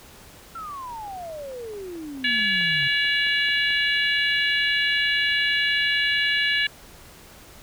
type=exponential sweep; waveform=sine; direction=down; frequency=1372 to 134.4 Hz; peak=-32 dBFS; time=0.55-2.88 s; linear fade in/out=5 ms
type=click train; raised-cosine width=1 ms; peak=-32 dBFS; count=13; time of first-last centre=1.08-3.706 s; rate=4.57 Hz
type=harmonic tone; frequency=569 Hz; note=C#5; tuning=45 cents sharp; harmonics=3 / 4 / 5 / 6 / 7; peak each=-23 / -26 / -25 / -30 / -31 dBFS; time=2.24-6.67 s; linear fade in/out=5 ms
effects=pink hiss -47 dBFS RMS until 7.62 s